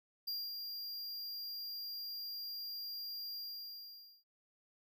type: tone with ADSR envelope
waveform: square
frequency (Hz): 4782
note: D8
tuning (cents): +30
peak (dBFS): -37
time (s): 0.27-4.24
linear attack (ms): 11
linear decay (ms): 220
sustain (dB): -5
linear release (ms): 880
effects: none